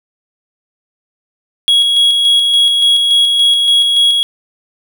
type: tone with tremolo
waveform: triangle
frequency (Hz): 3322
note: G#7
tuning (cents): 0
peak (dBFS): -5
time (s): 1.68-4.23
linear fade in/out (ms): 0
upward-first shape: square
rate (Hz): 3.5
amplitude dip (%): 30
effects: none